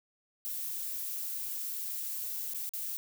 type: noise with dropouts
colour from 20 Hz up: violet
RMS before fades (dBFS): -37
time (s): 0.45-2.97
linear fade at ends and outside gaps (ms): 0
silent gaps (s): 2.536-2.546 / 2.692-2.736
effects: none